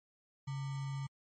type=tone with sample-and-hold; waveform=sine; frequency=137.5 Hz; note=C#3; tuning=14 cents flat; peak=-36 dBFS; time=0.47-1.07 s; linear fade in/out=10 ms; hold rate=1050 Hz; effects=MP3 32 kbps